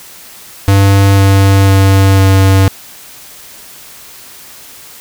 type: tone with pitch steps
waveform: square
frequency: 98.5 / 97.76 / 97.03 / 96.31 Hz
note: G2 / G2 / G2 / G2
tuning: +9 / -4 / -17 / -30 cents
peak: -5 dBFS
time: 0.68-2.68 s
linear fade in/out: 0 ms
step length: 500 ms
effects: white hiss -34 dBFS RMS until 5 s